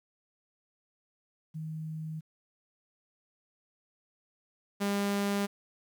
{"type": "tone pair in turn", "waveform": ["sine", "sawtooth"], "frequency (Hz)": [157.7, 201.2], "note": ["D#3", "G3"], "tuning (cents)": [24, 45], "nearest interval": "major third", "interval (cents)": 421, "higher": "second", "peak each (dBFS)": [-35, -24], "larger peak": "second", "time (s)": [[1.54, 2.21], [4.8, 5.47]], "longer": "neither", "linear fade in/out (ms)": 20, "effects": ["11-bit"]}